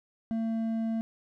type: tone with hard clipping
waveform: sine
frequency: 225.1 Hz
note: A3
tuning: 40 cents sharp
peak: -29 dBFS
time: 0.31-1.01 s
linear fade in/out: 0 ms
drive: 5 dB
effects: none